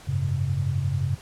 sine chord, F# suspended second, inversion none, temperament equal with one note detuned, 92.5 / 103.83 / 135.66 Hz, F#2 / G#2 / C#3, 0 / 0 / -37 cents, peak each -27 / -29 / -25 dBFS, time 0.07-1.16 s, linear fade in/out 20 ms, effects pink hiss -47 dBFS RMS until 1.21 s + low-pass 10000 Hz 12 dB/octave

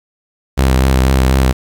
sawtooth tone with vibrato, 65.41 Hz, C2, in tune, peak -5 dBFS, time 0.57-1.53 s, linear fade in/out 20 ms, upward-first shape sine, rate 4.1 Hz, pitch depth 34 cents each way, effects 7-bit

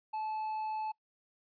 triangle tone, 867 Hz, A5, 26 cents flat, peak -32 dBFS, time 0.13-0.92 s, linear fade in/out 10 ms, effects noise-tail reverb RT60 0.1 s tail -24 dB re dry + resampled to 11025 Hz

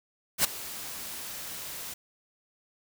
white noise with ADSR envelope, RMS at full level -21 dBFS, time 0.38-1.94 s, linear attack 64 ms, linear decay 8 ms, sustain -18 dB, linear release 8 ms, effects none

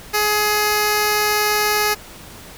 5% pulse tone with notch filter, 420.2 Hz, G#4, 20 cents sharp, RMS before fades -18 dBFS, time 0.13-1.95 s, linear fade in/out 20 ms, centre 3300 Hz, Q 1.6, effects pink hiss -39 dBFS RMS until 2.57 s

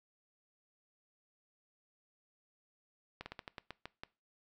slowing click train, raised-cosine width 0.3 ms, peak -27 dBFS, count 9, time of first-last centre 3.21-4.035 s, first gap 50 ms, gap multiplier 1.2, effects noise-tail reverb RT60 0.3 s tail -21 dB re dry

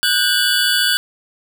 square tone cluster, 1471 / 1585 / 2954 / 3420 / 4565 Hz, F#6 / G6 / F#7 / A7 / D8, -11 / +19 / -3 / -50 / -50 cents, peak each -21 dBFS, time 0.03-0.97 s, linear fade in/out 0 ms, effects none

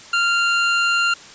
25% pulse tone, 1390 Hz, F6, 9 cents flat, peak -12 dBFS, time 0.13-1.14 s, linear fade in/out 5 ms, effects white hiss -41 dBFS RMS until 1.34 s + resampled to 16000 Hz

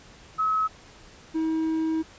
sine / triangle tone pair in turn, 1285 / 319.8 Hz, E6 / D#4, -45 / +48 cents, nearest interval 2 octaves, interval 2407 cents, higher first, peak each -21 dBFS, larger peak neither, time 0.38-0.68 / 1.34-2.03 s, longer second, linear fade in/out 20 ms, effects pink hiss -50 dBFS RMS until 2.18 s + resampled to 16000 Hz

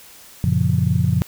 sine chord, Gb major seventh, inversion none, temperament just, 92.5 / 115.62 / 138.75 / 173.43 Hz, Gb2 / Bb2 / Db3 / F3, 0 / -14 / +2 / -12 cents, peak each -20 dBFS, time 0.44-1.22 s, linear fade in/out 0 ms, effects tanh soft clip ceiling -4 dBFS + white hiss -44 dBFS RMS until 1.27 s

